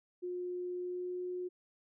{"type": "tone with pitch glide", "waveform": "sine", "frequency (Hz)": [358.4, 361.1], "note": ["F4", "F#4"], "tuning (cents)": [45, -42], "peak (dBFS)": -36, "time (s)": [0.22, 1.49], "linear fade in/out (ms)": 20, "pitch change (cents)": 13, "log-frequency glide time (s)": [0.76, 1.22], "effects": []}